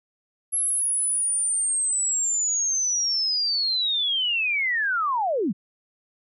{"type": "linear sweep", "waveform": "sine", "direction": "down", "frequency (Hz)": [11175, 155.56], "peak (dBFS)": -21, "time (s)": [0.52, 5.53], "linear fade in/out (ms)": 20, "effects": []}